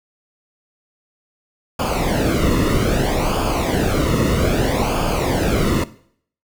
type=noise with flanger; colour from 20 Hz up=brown; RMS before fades=-18 dBFS; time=1.79-5.84 s; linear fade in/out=5 ms; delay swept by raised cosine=0.51 to 1.28 ms; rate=0.62 Hz; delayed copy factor=-0.75; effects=noise-tail reverb RT60 0.6 s tail -18 dB re dry